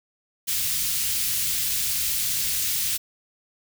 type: band-stop noise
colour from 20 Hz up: white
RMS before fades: -25 dBFS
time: 0.47-2.98 s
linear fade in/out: 20 ms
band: 130 to 2700 Hz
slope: 12 dB/octave
effects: none